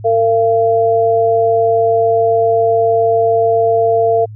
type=tone pair together; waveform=sine; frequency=454.8 / 682 Hz; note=A#4 / F5; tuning=-43 / -41 cents; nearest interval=perfect fifth; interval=702 cents; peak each=-12 dBFS; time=0.04-4.26 s; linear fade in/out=20 ms; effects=added 107 Hz sine -28 dBFS peak until 4.35 s